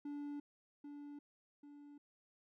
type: tone with echo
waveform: triangle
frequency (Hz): 289.5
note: D4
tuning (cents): -25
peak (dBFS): -40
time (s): 0.05-0.4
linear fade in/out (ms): 5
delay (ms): 790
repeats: 2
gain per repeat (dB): -6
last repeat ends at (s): 1.98
effects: none